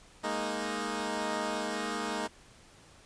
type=chord; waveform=10% pulse; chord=Ab suspended second; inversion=none; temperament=equal; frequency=207.7 / 233.1 / 311.1 Hz; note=Ab3 / Bb3 / Eb4; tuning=0 / 0 / 0 cents; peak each=-28 dBFS; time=0.23-2.28 s; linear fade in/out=20 ms; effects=pink hiss -57 dBFS RMS until 3.05 s + resampled to 22050 Hz